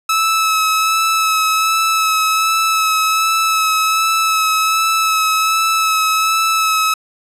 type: tone with vibrato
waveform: sawtooth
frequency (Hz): 1300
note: E6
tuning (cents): -24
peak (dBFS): -9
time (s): 0.09-6.94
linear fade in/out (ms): 5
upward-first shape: sine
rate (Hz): 1.3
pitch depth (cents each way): 17
effects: resampled to 32000 Hz + 8-bit